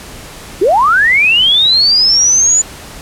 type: linear sweep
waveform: sine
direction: up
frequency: 329.6 to 7040 Hz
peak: -6 dBFS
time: 0.61-2.62 s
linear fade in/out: 10 ms
effects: pink hiss -31 dBFS RMS until 3.01 s + low-pass 12000 Hz 12 dB/octave